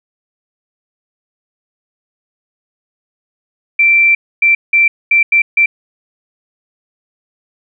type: tone bursts at uneven times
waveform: sine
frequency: 2347 Hz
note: D7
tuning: 2 cents flat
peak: -6 dBFS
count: 6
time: 3.79-4.15 / 4.42-4.55 / 4.73-4.88 / 5.11-5.23 / 5.32-5.42 / 5.57-5.66 s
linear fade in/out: 5 ms
effects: none